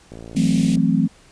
click train, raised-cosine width 2 ms, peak -23 dBFS, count 38, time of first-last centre 0.12-0.771 s, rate 56.8 Hz
sine chord, F# half-diminished seventh, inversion third, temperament equal, 164.81 / 185 / 220 / 261.6 Hz, E3 / F#3 / A3 / C4, 0 / 0 / 0 / 0 cents, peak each -20 dBFS, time 0.35-1.08 s, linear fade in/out 20 ms
pink high-pass noise, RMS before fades -34 dBFS, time 0.36-0.76 s, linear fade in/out 5 ms, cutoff 2100 Hz, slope 48 dB/octave
effects pink hiss -51 dBFS RMS until 1.31 s + resampled to 22050 Hz

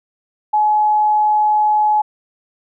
sine tone, 848 Hz, G#5, 36 cents sharp, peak -11 dBFS, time 0.53-2.02 s, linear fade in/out 10 ms, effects none

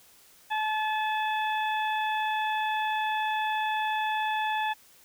harmonic tone, 863 Hz, A5, 34 cents flat, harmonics 1 / 2 / 3 / 4, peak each -27 / -33 / -37 / -39 dBFS, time 0.5-4.74 s, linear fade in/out 20 ms, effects white hiss -57 dBFS RMS until 5.04 s

